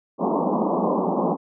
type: band-pass noise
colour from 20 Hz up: pink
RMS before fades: -22 dBFS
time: 0.18-1.37 s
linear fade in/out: 50 ms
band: 170 to 1100 Hz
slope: 96 dB/octave
effects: none